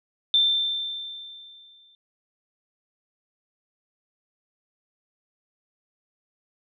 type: tone with exponential decay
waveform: sine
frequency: 3564 Hz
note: A7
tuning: 22 cents sharp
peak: -15 dBFS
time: 0.34-1.95 s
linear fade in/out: 1 ms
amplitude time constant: 350 ms
effects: none